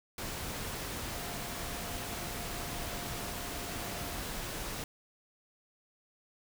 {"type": "tone in noise", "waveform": "sine", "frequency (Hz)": 700, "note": "F5", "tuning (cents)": 4, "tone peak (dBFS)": -48, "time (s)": [1.14, 4.19], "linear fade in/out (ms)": 2, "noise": "pink", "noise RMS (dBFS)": -39, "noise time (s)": [0.18, 4.84], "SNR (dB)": -12, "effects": []}